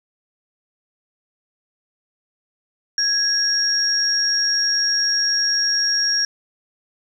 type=tone pair together; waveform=sine; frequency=1661.2 / 5588 Hz; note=G#6 / F8; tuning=0 / 0 cents; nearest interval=octave + major sixth; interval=2100 cents; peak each=-24 / -17 dBFS; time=2.98-6.25 s; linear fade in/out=2 ms; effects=8-bit